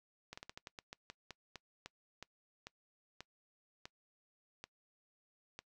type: slowing click train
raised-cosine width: 0.2 ms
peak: -29 dBFS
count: 18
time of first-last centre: 0.33-5.59 s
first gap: 45 ms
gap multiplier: 1.21
effects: noise-tail reverb RT60 0.1 s tail -23 dB re dry